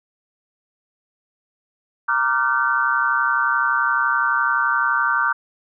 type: chord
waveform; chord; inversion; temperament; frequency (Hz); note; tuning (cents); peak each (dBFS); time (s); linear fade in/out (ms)
sine; G minor seventh; first; equal with one note detuned; 932.3 / 1174.7 / 1396.9 / 1528.6; Bb5 / D6 / F6 / G6; 0 / 0 / 0 / -44; -25 / -21 / -22 / -21; 2.08-5.33; 10
effects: none